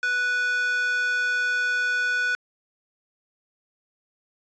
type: tone with high-pass filter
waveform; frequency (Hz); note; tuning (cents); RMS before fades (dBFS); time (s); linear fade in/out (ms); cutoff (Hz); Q
square; 493.1; B4; -3; -24; 0.03-2.35; 0; 1600; 6.5
effects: resampled to 16000 Hz